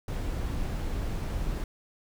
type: noise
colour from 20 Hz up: brown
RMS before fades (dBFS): -31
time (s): 0.08-1.64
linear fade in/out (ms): 2
effects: none